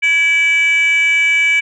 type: tone with frequency modulation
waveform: sine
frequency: 2304 Hz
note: D7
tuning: 34 cents flat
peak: -8 dBFS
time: 0.02-1.61 s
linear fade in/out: 20 ms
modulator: 639 Hz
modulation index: 0.44
effects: tanh soft clip ceiling -8 dBFS